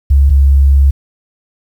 sine tone pair in turn, 69.3 / 68.9 Hz, C#2 / C#2, 0 / -10 cents, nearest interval unison, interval 10 cents, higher first, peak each -4 dBFS, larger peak neither, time 0.1-0.3 / 0.3-0.91 s, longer second, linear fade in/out 10 ms, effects 7-bit

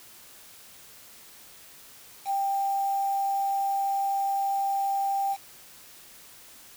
sine tone with quantisation, 789 Hz, G5, 11 cents sharp, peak -24 dBFS, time 2.25-5.37 s, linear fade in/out 50 ms, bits 7, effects white hiss -50 dBFS RMS until 6.76 s

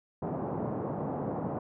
pink band-pass noise, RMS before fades -34 dBFS, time 0.22-1.59 s, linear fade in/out 5 ms, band 120 to 900 Hz, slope 24 dB/octave, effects none

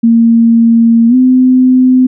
sine tone with pitch glide, 230.3 to 255.5 Hz, A#3 to C4, -21 to -41 cents, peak -3 dBFS, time 0.03-2.07 s, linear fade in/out 10 ms, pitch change +180 cents, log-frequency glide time 1.08-1.15 s, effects none

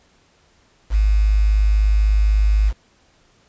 sine tone with quantisation, 51.9 Hz, G#1, in tune, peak -12 dBFS, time 0.9-2.73 s, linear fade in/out 50 ms, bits 6, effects pink hiss -57 dBFS RMS until 3.48 s + resampled to 16000 Hz

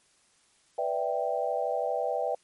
sine chord, E minor seventh, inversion second, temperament equal, 493.9 / 587.3 / 659.3 / 784 Hz, B4 / D5 / E5 / G5, 0 / 0 / 0 / 0 cents, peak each -32 dBFS, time 0.78-2.35 s, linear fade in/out 5 ms, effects white hiss -65 dBFS RMS until 2.43 s + MP3 48 kbps

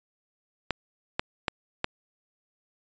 clicks, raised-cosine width 0.3 ms, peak -9 dBFS, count 4, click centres 0.707 / 1.195 / 1.482 / 1.844 s, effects resampled to 16000 Hz

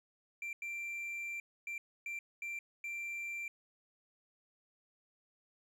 triangle tone bursts at uneven times, 2358 Hz, D7, 6 cents sharp, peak -37 dBFS, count 6, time 0.42-0.53 / 0.62-1.4 / 1.67-1.78 / 2.06-2.19 / 2.42-2.59 / 2.84-3.48 s, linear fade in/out 2 ms, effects none

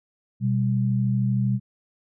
sine tone pair together, 124.4 / 197.47 Hz, B2 / G3, +13 / +13 cents, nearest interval minor sixth, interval 800 cents, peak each -21 / -24 dBFS, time 0.4-1.6 s, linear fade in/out 50 ms, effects none

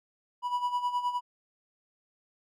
triangle tone with tremolo, 980 Hz, B5, 14 cents flat, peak -23 dBFS, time 0.42-1.21 s, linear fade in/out 50 ms, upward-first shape sine, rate 9.6 Hz, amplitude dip 70%, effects none

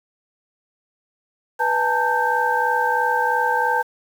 sine tone cluster, 492.9 / 837 / 900 / 1564 Hz, B4 / G#5 / A5 / G6, -3 / +13 / +39 / -4 cents, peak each -25 / -25 / -20 / -22 dBFS, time 1.59-3.83 s, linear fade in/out 20 ms, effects 7-bit

